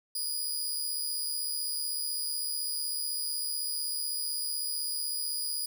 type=tone with amplitude modulation; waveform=15% pulse; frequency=4913 Hz; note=D#8; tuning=23 cents flat; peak=-23 dBFS; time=0.15-5.66 s; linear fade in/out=5 ms; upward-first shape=sine; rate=75.9 Hz; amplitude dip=30%; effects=none